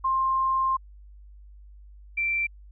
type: tone pair in turn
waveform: sine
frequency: 1057 / 2348 Hz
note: C6 / D7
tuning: +17 / -1 cents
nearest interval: octave + major second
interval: 1382 cents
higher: second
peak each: -21 / -23 dBFS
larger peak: first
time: 0.04-0.77 / 2.17-2.47 s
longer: first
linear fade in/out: 10 ms
effects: added 50 Hz sine -45 dBFS peak until 2.71 s